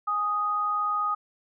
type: tone pair together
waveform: sine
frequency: 828.4 / 1244.5 Hz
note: G#5 / D#6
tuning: -5 / 0 cents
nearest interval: perfect fifth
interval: 705 cents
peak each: -34 / -24 dBFS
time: 0.07-1.15 s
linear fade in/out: 10 ms
effects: none

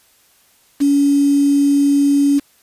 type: tone with quantisation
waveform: sine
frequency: 282.9 Hz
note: C#4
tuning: 35 cents sharp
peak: -10 dBFS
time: 0.8-2.4 s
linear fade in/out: 20 ms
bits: 5
effects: white hiss -54 dBFS RMS until 2.62 s + resampled to 32000 Hz

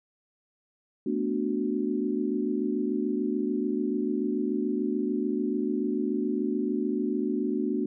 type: chord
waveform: sine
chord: B minor seventh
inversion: third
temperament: equal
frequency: 220 / 246.9 / 293.7 / 370 Hz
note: A3 / B3 / D4 / F#4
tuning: 0 / 0 / 0 / 0 cents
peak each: -31 / -31 / -30 / -31 dBFS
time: 1.06-7.86 s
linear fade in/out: 5 ms
effects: none

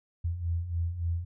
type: beating tone pair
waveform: sine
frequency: 82.41 / 85.91 Hz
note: E2 / F2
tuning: 0 / -28 cents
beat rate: 3.5 Hz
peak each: -35 / -29 dBFS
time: 0.24-1.25 s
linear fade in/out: 10 ms
effects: none

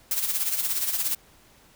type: noise with tremolo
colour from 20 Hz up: blue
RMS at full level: -24 dBFS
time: 0.11-1.15 s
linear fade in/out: 2 ms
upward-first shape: sine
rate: 17 Hz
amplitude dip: 60%
effects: pink hiss -56 dBFS RMS until 1.75 s

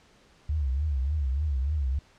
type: tone with vibrato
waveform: sine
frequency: 70.6 Hz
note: C#2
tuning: 32 cents sharp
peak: -24 dBFS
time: 0.49-1.99 s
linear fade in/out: 5 ms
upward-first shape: triangle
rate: 3.4 Hz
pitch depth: 200 cents each way
effects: pink hiss -59 dBFS RMS until 2.18 s + low-pass 6000 Hz 12 dB/octave

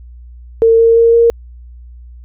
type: tone with pitch steps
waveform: sine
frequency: 454.5 / 458.2 / 461.9 / 465.7 Hz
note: A#4 / A#4 / A#4 / A#4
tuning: -44 / -30 / -16 / -2 cents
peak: -5 dBFS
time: 0.62-1.3 s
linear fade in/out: 0 ms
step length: 170 ms
effects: added 60 Hz sine -32 dBFS peak until 2.24 s

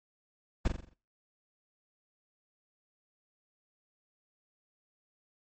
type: noise with echo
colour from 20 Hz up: brown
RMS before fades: -26 dBFS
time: 0.65-0.68 s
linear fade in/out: 5 ms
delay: 43 ms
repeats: 6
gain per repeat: -6 dB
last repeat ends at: 0.938 s
effects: noise-tail reverb RT60 0.4 s tail -24 dB re dry + MP3 32 kbps

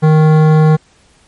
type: tone with hard clipping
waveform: sine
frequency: 155.56 Hz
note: D#3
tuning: in tune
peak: -7 dBFS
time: 0.02-0.77 s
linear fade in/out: 20 ms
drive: 15 dB
effects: pink hiss -50 dBFS RMS until 1.27 s + MP3 48 kbps

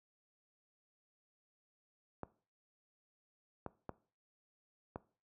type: clicks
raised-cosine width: 1 ms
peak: -27 dBFS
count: 4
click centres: 2.233 / 3.663 / 3.893 / 4.959 s
effects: noise-tail reverb RT60 0.4 s tail -19 dB re dry + high-pass 60 Hz 12 dB/octave

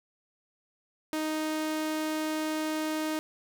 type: tone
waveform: sawtooth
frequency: 311.1 Hz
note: D#4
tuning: in tune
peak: -25 dBFS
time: 1.13-3.19 s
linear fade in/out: 0 ms
effects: none

